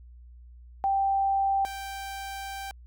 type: tone pair in turn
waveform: sine / sawtooth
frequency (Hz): 784 / 784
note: G5 / G5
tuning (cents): 0 / 0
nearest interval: unison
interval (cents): 0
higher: neither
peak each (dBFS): -22 / -31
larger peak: first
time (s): 0.84-1.65 / 1.65-2.71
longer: second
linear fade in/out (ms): 0
effects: added 60 Hz sine -46 dBFS peak until 2.86 s